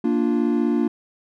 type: chord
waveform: triangle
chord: Bb major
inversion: none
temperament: equal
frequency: 233.1 / 293.7 / 349.2 Hz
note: Bb3 / D4 / F4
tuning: 0 / 0 / 0 cents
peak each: -19 / -20 / -22 dBFS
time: 0.04-0.88 s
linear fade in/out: 5 ms
effects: none